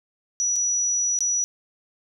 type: tone with dropouts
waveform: sine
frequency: 5870 Hz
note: F#8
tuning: 15 cents flat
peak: -20 dBFS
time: 0.4-1.44 s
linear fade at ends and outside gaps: 0 ms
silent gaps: 0.559-0.563 / 1.189-1.206 s
effects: none